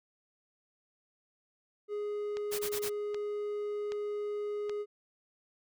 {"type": "tone", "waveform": "triangle", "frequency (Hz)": 415.3, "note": "G#4", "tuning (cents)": 0, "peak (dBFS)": -31, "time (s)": [1.88, 4.86], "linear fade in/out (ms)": 50}
{"type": "click train", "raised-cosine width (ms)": 0.2, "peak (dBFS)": -26, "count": 4, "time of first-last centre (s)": [2.37, 4.696], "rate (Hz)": 1.29}
{"type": "noise bursts", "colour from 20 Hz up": "white", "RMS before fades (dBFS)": -37, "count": 4, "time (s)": [2.51, 2.898], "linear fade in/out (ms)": 20, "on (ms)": 82, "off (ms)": 20}
{"effects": []}